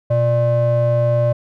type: ring-modulated tone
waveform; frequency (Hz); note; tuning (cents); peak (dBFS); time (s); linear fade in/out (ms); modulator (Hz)
triangle; 235.9; A#3; +21; -8; 0.1-1.33; 10; 357
effects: none